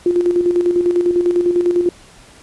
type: tone with tremolo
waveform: sine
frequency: 351.4 Hz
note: F4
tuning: 11 cents sharp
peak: -10 dBFS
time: 0.06-1.89 s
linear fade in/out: 2 ms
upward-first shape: square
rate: 10 Hz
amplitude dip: 50%
effects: pink hiss -44 dBFS RMS until 2.42 s + resampled to 24000 Hz